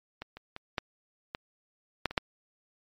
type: clicks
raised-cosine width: 0.3 ms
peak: -22 / -28 / -24 / -13 / -18 / -10 / -23 / -8 dBFS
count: 8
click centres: 0.22 / 0.37 / 0.564 / 0.782 / 1.349 / 2.057 / 2.11 / 2.178 s
effects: MP3 64 kbps